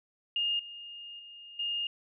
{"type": "tone with level steps", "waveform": "sine", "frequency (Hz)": 2833, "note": "F7", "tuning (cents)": 24, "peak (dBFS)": [-27, -42, -46, -30], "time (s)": [0.36, 1.87], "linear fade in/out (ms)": 2, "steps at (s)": [0.59, 1.19, 1.59], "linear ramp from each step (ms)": 5, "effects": []}